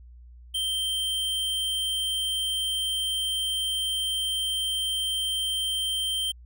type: tone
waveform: square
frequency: 3136 Hz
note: G7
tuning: in tune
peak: -26 dBFS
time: 0.54-6.32 s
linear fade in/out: 10 ms
effects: added 60 Hz sine -45 dBFS peak until 6.45 s